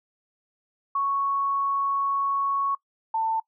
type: tone pair in turn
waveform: sine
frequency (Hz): 1108.7 / 892.6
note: C#6 / A5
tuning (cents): 0 / +25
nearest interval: major third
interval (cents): 375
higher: first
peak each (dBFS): -22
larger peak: neither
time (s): 0.95-2.75 / 3.14-3.4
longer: first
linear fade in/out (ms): 5
effects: noise-tail reverb RT60 0.1 s tail -22 dB re dry